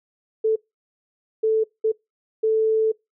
sine tone bursts at uneven times, 440 Hz, A4, in tune, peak -16 dBFS, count 4, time 0.44-0.56 / 1.43-1.64 / 1.84-1.92 / 2.43-2.92 s, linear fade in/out 10 ms, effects noise-tail reverb RT60 0.2 s tail -24 dB re dry

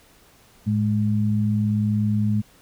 sine tone pair together, 108.7 / 209.6 Hz, A2 / G#3, -21 / +16 cents, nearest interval major seventh, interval 1137 cents, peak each -21 dBFS, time 0.66-2.42 s, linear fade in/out 20 ms, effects pink hiss -54 dBFS RMS until 2.61 s

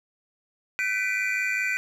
triangle tone cluster, 1518 / 1982 / 2329 / 2434 Hz, F#6 / B6 / D7 / D#7, +44 / +6 / -15 / -39 cents, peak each -28 dBFS, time 0.79-1.77 s, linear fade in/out 0 ms, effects none

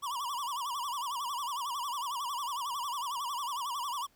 square tone with vibrato, 1046.5 Hz, C6, in tune, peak -34 dBFS, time 0.02-4.07 s, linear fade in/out 20 ms, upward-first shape sine, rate 11 Hz, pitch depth 190 cents each way, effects pink hiss -68 dBFS RMS until 4.15 s

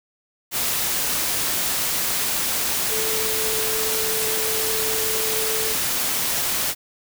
sine tone in noise, 439.4 Hz, A4, 2 cents flat, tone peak -28 dBFS, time 2.88-5.76 s, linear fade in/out 50 ms, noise white, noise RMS -23 dBFS, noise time 0.51-6.75 s, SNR -8 dB, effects none

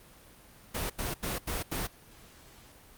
pink noise bursts, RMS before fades -33 dBFS, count 5, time 0.74-1.872 s, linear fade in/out 10 ms, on 160 ms, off 83 ms, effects pink hiss -55 dBFS RMS until 2.97 s + Opus 32 kbps

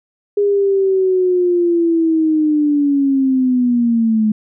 sine linear sweep, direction down, 410 to 212.6 Hz, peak -11 dBFS, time 0.37-4.32 s, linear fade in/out 5 ms, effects none

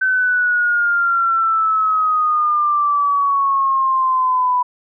sine exponential sweep, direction down, 1532 to 987.8 Hz, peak -13 dBFS, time 0.01-4.63 s, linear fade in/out 10 ms, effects none

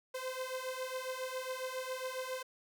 sawtooth beating tone pair, 512 / 519.3 Hz, C5 / C5, -38 / -13 cents, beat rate 7.3 Hz, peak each -37 / -37 dBFS, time 0.14-2.43 s, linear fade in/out 10 ms, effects none

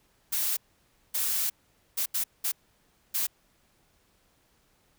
blue noise bursts at uneven times, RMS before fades -28 dBFS, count 6, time 0.32-0.57 / 1.14-1.5 / 1.97-2.06 / 2.14-2.24 / 2.44-2.52 / 3.14-3.27 s, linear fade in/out 10 ms, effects pink hiss -67 dBFS RMS until 4.98 s

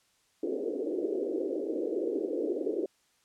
pink band-pass noise, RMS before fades -32 dBFS, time 0.43-2.86 s, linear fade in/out 5 ms, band 300 to 500 Hz, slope 48 dB/octave, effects white hiss -69 dBFS RMS until 3.24 s + low-pass 9000 Hz 12 dB/octave

